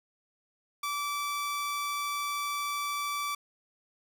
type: tone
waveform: sawtooth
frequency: 1159 Hz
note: D6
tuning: 23 cents flat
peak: -27 dBFS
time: 0.83-3.35 s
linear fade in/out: 5 ms
effects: none